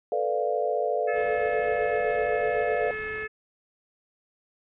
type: chord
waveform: sine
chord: B half-diminished seventh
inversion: third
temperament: equal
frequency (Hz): 440 / 493.9 / 587.3 / 698.5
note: A4 / B4 / D5 / F5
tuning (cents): 0 / 0 / 0 / 0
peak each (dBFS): -29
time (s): 0.12-2.91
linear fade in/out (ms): 2
type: harmonic tone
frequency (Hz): 432.1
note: A4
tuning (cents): -31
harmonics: 1 / 3 / 4 / 5 / 6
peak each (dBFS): -35 / -42 / -33 / -39 / -43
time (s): 1.07-3.28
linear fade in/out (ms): 20
type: noise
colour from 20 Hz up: pink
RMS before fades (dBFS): -45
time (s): 1.12-3.28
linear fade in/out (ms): 50
effects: resampled to 8000 Hz